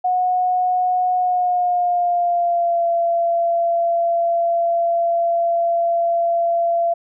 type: tone with pitch glide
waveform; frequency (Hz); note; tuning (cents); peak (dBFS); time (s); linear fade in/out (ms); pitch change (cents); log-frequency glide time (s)
sine; 730 to 681.1; F#5 to F5; -24 to -44; -15; 0.04-6.94; 10; -120; 1.16-2.87
effects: none